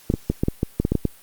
clicks, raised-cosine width 3 ms, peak -6 dBFS, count 11, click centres 0.101 / 0.139 / 0.3 / 0.435 / 0.484 / 0.631 / 0.8 / 0.851 / 0.92 / 0.953 / 1.053 s, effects white hiss -50 dBFS RMS until 1.22 s + Opus 48 kbps

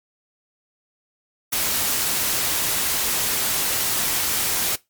white noise, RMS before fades -22 dBFS, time 1.52-4.76 s, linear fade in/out 10 ms, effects noise-tail reverb RT60 0.2 s tail -21 dB re dry + MP3 96 kbps

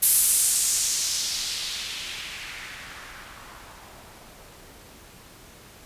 violet noise with low-pass filter sweep, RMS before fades -28 dBFS, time 0.02-5.06 s, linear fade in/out 10 ms, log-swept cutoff 12000 to 380 Hz, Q 1.7, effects pink hiss -48 dBFS RMS until 5.85 s + resampled to 32000 Hz

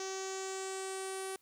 sawtooth tone with low-pass filter sweep, 382.3 Hz, G4, 43 cents flat, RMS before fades -40 dBFS, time 0-1.36 s, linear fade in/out 2 ms, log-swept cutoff 6200 to 10000 Hz, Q 5.2, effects white hiss -71 dBFS RMS until 1.41 s

